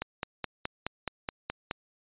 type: click train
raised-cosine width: 0.3 ms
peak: -15 dBFS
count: 9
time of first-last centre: 0.02-1.711 s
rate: 4.73 Hz
effects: resampled to 8000 Hz